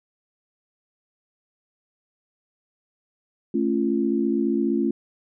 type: chord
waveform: sine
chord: A augmented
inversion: none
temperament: just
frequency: 220 / 275 / 343.8 Hz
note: A3 / C#4 / E#4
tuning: 0 / -14 / -27 cents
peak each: -24 dBFS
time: 3.54-4.91 s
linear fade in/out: 5 ms
effects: none